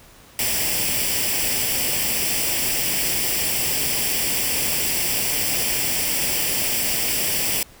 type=noise with comb filter; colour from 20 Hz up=white; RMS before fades=-22 dBFS; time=0.39-7.63 s; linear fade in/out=2 ms; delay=0.38 ms; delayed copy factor=+0.65; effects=pink hiss -48 dBFS RMS until 7.8 s